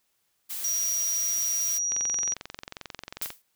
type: noise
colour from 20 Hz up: blue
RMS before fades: -34 dBFS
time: 0.49-1.79 s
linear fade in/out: 20 ms
type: tone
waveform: sine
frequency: 5760 Hz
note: F#8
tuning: 47 cents flat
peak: -25 dBFS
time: 0.64-2.34 s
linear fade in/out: 5 ms
type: click train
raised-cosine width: 0.2 ms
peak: -19 dBFS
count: 32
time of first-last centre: 1.92-3.304 s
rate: 22.4 Hz
type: noise with exponential decay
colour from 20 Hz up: blue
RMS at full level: -28 dBFS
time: 3.22-3.42 s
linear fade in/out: 0 ms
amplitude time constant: 43 ms
effects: white hiss -73 dBFS RMS until 3.55 s